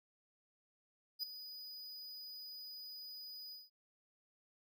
square tone with ADSR envelope, 4958 Hz, D#8, 7 cents flat, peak -35 dBFS, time 1.19-3.7 s, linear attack 42 ms, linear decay 3 ms, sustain -13 dB, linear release 180 ms, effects none

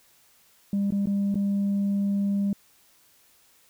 sine tone with dropouts, 200 Hz, G3, 35 cents sharp, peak -20 dBFS, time 0.73-2.53 s, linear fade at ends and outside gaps 2 ms, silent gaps 0.906-0.922 / 1.058-1.071 / 1.344-1.355 s, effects tanh soft clip ceiling -20 dBFS + white hiss -60 dBFS RMS until 3.69 s

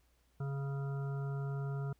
harmonic tone, 138.59 Hz, C#3, in tune, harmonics 1 / 3 / 5 / 7 / 9 / 10, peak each -35 / -47 / -52 / -57 / -56 / -54 dBFS, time 0.4-1.93 s, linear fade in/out 5 ms, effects added 60 Hz sine -70 dBFS peak until 1.99 s + pink hiss -75 dBFS RMS until 1.99 s

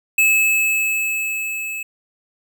square tone with level ramp, 2598 Hz, E7, 26 cents flat, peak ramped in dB -12 to -26 dBFS, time 0.18-1.83 s, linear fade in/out 5 ms, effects none

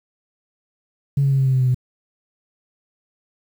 sine tone with pitch steps, 140 / 137.91 / 135.86 / 133.83 / 131.84 / 129.87 / 127.94 / 126.03 Hz, C#3 / C#3 / C#3 / C3 / C3 / C3 / C3 / B2, +18 / -9 / -34 / +39 / +14 / -13 / -38 / +36 cents, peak -13 dBFS, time 1.17-1.746 s, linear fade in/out 5 ms, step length 72 ms, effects tanh soft clip ceiling -10 dBFS + 8-bit

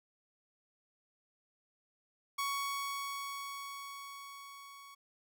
sawtooth tone with level ramp, 1116 Hz, C#6, 11 cents sharp, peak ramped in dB -29 to -48 dBFS, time 2.38-4.95 s, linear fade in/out 10 ms, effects none

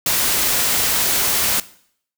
white noise, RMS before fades -18 dBFS, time 0.06-1.6 s, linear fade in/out 2 ms, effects noise-tail reverb RT60 0.6 s tail -18 dB re dry

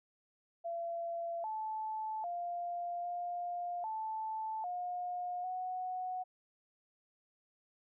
sine tone with pitch steps, 679 / 871 / 698 / 704 / 877 / 716 / 737 Hz, F5 / A5 / F5 / F5 / A5 / F5 / F#5, -49 / -18 / -1 / +14 / -6 / +43 / -7 cents, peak -36 dBFS, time 0.64-6.24 s, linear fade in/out 20 ms, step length 800 ms, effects none

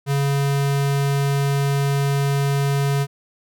square tone, 140 Hz, C#3, 18 cents sharp, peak -18 dBFS, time 0.06-3.07 s, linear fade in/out 50 ms, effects none

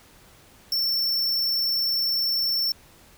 square tone, 5410 Hz, E8, 44 cents sharp, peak -22 dBFS, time 0.72-2.72 s, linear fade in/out 2 ms, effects pink hiss -53 dBFS RMS until 3.17 s

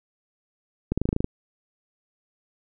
clicks, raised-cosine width 3 ms, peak -10 dBFS, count 9, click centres 0.92 / 0.976 / 1.016 / 1.055 / 1.09 / 1.129 / 1.164 / 1.205 / 1.244 s, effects none

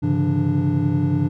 triangle tone cluster, 100.2 / 135.8 / 146.5 / 169 / 294 Hz, G2 / C#3 / D3 / E3 / D4, +38 / -35 / -4 / +43 / +2 cents, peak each -23 / -20 / -23 / -22 / -20 dBFS, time 0.02-1.29 s, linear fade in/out 20 ms, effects none

